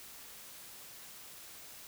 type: silence
effects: white hiss -51 dBFS RMS until 1.87 s